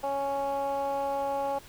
15% pulse tone with band-pass filter, 277.4 Hz, C#4, 1 cent sharp, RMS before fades -30 dBFS, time 0.03-1.59 s, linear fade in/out 10 ms, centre 700 Hz, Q 9.5, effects pink hiss -51 dBFS RMS until 1.68 s

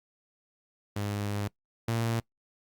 sawtooth tone pair in turn, 102.6 / 114.88 Hz, G#2 / A#2, -21 / -25 cents, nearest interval major second, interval 196 cents, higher second, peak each -26 / -23 dBFS, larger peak second, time 0.96-1.48 / 1.88-2.2 s, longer first, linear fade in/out 5 ms, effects noise-tail reverb RT60 0.1 s tail -23 dB re dry + Opus 48 kbps

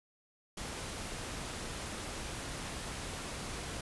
pink noise, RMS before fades -41 dBFS, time 0.57-3.81 s, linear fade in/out 5 ms, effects resampled to 24000 Hz

